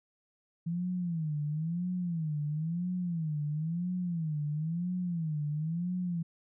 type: tone with vibrato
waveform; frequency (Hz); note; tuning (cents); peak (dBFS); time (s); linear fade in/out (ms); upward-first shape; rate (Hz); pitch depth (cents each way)
sine; 163.8; E3; -11; -30; 0.66-6.23; 10; sine; 0.99; 180
effects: none